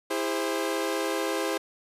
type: chord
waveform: sawtooth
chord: E augmented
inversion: none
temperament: equal with one note detuned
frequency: 329.6 / 405.8 / 523.3 Hz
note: E4 / G#4 / B#4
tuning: 0 / -40 / 0 cents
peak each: -27 dBFS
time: 0.1-1.58 s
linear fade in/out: 10 ms
effects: resampled to 32000 Hz